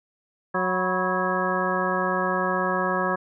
harmonic tone with a mistuned harmonic, 183.9 Hz, F#3, 10 cents flat, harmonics 1 / 2 / 3 / 4 / 5 / 6 / 7 / 9, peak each -30 / -30 / -29 / -32 / -30 / -29 / -31 / -29 dBFS, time 0.54-3.16 s, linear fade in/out 10 ms, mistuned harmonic 5, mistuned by +98 cents, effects none

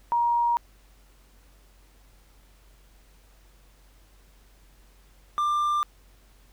sine / triangle tone pair in turn, 946 / 1189.5 Hz, A#5 / D6, +25 / +22 cents, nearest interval major third, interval 397 cents, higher second, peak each -20 dBFS, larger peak neither, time 0.12-0.57 / 5.38-5.83 s, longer neither, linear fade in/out 0 ms, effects added 47 Hz sine -54 dBFS peak until 6.52 s + pink hiss -61 dBFS RMS until 6.52 s

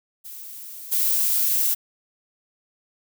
violet noise with level steps, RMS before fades -38 / -21 dBFS, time 0.24-1.75 s, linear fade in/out 20 ms, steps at 0.91 s, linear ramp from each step 20 ms, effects none

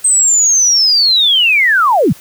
sine linear sweep, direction down, 8340 to 100 Hz, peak -7 dBFS, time 0.04-2.13 s, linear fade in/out 10 ms, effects white hiss -39 dBFS RMS until 2.2 s

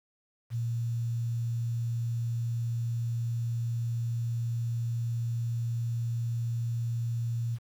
sine tone with quantisation, 117.2 Hz, A#2, 10 cents sharp, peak -28 dBFS, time 0.5-7.59 s, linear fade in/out 50 ms, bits 9, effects none

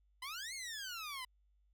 15% pulse exponential two-way sweep, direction up then down, 987.8 to 2213 to 987.8 Hz, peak -36 dBFS, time 0.22-1.25 s, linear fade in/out 5 ms, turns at 0.54 s, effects added 50 Hz sine -69 dBFS peak until 1.73 s

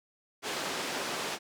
pink band-pass noise, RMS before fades -35 dBFS, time 0.42-1.39 s, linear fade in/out 50 ms, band 330 to 7000 Hz, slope 12 dB/octave, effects none

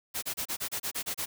white noise bursts, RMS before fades -33 dBFS, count 10, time 0.14-1.26 s, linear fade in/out 20 ms, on 85 ms, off 30 ms, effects none

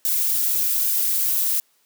violet noise with flanger, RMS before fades -21 dBFS, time 0.05-1.6 s, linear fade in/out 0 ms, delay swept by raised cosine 1.5 to 6.1 ms, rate 1.2 Hz, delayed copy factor -0.85, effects white hiss -63 dBFS RMS until 1.85 s + high-pass 200 Hz 12 dB/octave

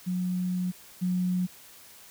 sine tone pair in turn, 181.4 / 181.4 Hz, F#3 / F#3, -34 / -34 cents, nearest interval unison, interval 0 cents, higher neither, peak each -26 / -24 dBFS, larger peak second, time 0.06-0.72 / 1.01-1.47 s, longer first, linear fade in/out 20 ms, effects white hiss -51 dBFS RMS until 2.1 s

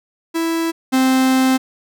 45% pulse tone pair in turn, 329.6 / 261.1 Hz, E4 / C4, 0 / -3 cents, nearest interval major third, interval 403 cents, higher first, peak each -17 / -12 dBFS, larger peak second, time 0.34-0.72 / 0.92-1.58 s, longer second, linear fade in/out 20 ms, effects none

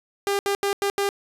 sawtooth tone bursts at uneven times, 400 Hz, G4, 35 cents sharp, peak -17 dBFS, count 5, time 0.27-0.39 / 0.46-0.55 / 0.63-0.73 / 0.82-0.9 / 0.98-1.09 s, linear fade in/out 0 ms, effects resampled to 32000 Hz

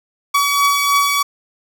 sawtooth beating tone pair, 1133 / 1136.2 Hz, C#6 / C#6, +37 / +42 cents, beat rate 3.2 Hz, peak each -17 / -10 dBFS, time 0.34-1.23 s, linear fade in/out 10 ms, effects none

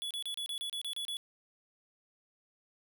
square tone bursts, 3410 Hz, G#7, 45 cents sharp, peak -36 dBFS, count 10, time 0.02-1.169 s, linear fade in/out 0 ms, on 87 ms, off 31 ms, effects none

